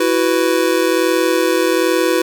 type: chord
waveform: square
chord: E suspended second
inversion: none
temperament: just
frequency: 329.6 / 370.8 / 494.4 Hz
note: E4 / F#4 / B4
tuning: 0 / +4 / +2 cents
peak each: -18 dBFS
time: 0-2.22 s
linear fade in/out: 5 ms
effects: none